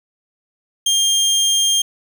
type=tone; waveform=25% pulse; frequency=3200 Hz; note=G7; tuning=35 cents sharp; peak=-10 dBFS; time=0.86-1.82 s; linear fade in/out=5 ms; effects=none